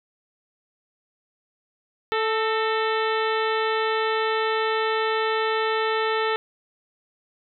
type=harmonic tone with a mistuned harmonic; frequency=440 Hz; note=A4; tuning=in tune; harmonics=1 / 2 / 3 / 4 / 5 / 6 / 7 / 8 / 9; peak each=-24 / -28 / -28 / -30 / -35 / -36 / -37 / -37 / -39 dBFS; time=2.12-6.36 s; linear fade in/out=0 ms; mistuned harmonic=4; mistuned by=+51 cents; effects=none